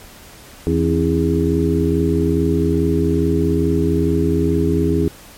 harmonic tone with a mistuned harmonic, 82.41 Hz, E2, in tune, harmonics 1 / 2 / 3 / 4 / 5, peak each -20 / -20 / -20 / -20 / -20 dBFS, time 0.67-5.08 s, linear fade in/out 0 ms, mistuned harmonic 3, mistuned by +120 cents, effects pink hiss -41 dBFS RMS until 5.37 s + MP3 64 kbps

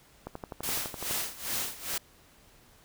click train, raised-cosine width 1 ms, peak -23 dBFS, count 11, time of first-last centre 0.27-1.11 s, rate 11.9 Hz
white noise with tremolo, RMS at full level -31 dBFS, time 0.63-1.98 s, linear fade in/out 5 ms, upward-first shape sine, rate 2.4 Hz, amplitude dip 85%
effects pink hiss -59 dBFS RMS until 2.84 s

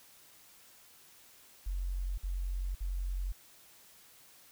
sine tone bursts, 45.52 Hz, F#1, 28 cents flat, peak -32 dBFS, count 3, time 1.66-3.324 s, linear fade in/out 10 ms, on 520 ms, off 52 ms, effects white hiss -59 dBFS RMS until 4.51 s

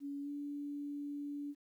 sine tone with pitch glide, 282.8 to 288.1 Hz, C#4 to D4, +35 to -33 cents, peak -39 dBFS, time 0-1.55 s, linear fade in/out 50 ms, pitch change +32 cents, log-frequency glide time 0.22-0.29 s, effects 12-bit

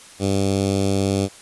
10% pulse tone with notch filter, 98 Hz, G2, in tune, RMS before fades -20 dBFS, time 0.19-1.29 s, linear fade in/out 50 ms, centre 1600 Hz, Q 0.57, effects white hiss -44 dBFS RMS until 1.41 s + resampled to 24000 Hz

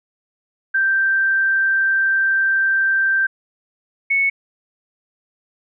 sine tone pair in turn, 1568 / 2209 Hz, G6 / C#7, 0 / -7 cents, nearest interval tritone, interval 593 cents, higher second, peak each -14 dBFS, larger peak neither, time 0.74-3.27 / 4.1-4.3 s, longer first, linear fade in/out 10 ms, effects none

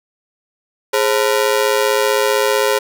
sawtooth ring-modulated tone, 475.4 Hz, A#4, 34 cents sharp, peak -6 dBFS, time 0.93-2.79 s, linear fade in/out 10 ms, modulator 57.8 Hz, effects none

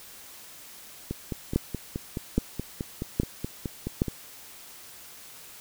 two click trains, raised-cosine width 3 ms, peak -9 / -17 dBFS, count 4 / 15, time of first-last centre 1.56-4.019 / 1.11-4.082 s, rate 1.22 / 4.71 Hz, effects white hiss -47 dBFS RMS until 5.6 s

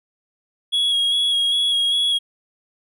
triangle tone with vibrato, 3322 Hz, G#7, in tune, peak -15 dBFS, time 0.72-2.19 s, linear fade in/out 20 ms, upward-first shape square, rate 2.5 Hz, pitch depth 18 cents each way, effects none

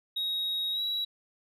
sine tone with pitch glide, 3784 to 3890 Hz, A#7 to B7, +25 to -27 cents, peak -26 dBFS, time 0.16-1.05 s, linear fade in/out 10 ms, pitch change +48 cents, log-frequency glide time 0.72-0.81 s, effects tanh soft clip ceiling -27 dBFS

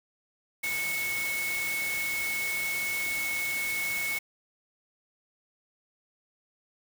sine tone in noise, 2200 Hz, C#7, 14 cents flat, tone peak -29 dBFS, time 0.63-4.19 s, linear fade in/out 10 ms, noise white, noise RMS -36 dBFS, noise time 0.63-4.19 s, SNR +4 dB, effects none

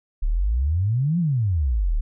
sine exponential two-way sweep, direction up then down, 33.43 to 180.2 to 33.43 Hz, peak -18 dBFS, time 0.22-2.01 s, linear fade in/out 10 ms, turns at 1.19 s, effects none

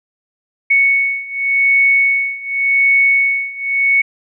sine beating tone pair, 2217 / 2217.88 Hz, C#7 / C#7, 0 / 0 cents, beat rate 0.88 Hz, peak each -15 / -13 dBFS, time 0.7-4.02 s, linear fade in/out 10 ms, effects none

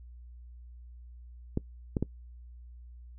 clicks, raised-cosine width 3 ms, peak -15 dBFS, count 3, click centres 1.574 / 1.968 / 2.026 s, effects noise-tail reverb RT60 0.1 s tail -22 dB re dry + added 60 Hz sine -46 dBFS peak until 3.18 s

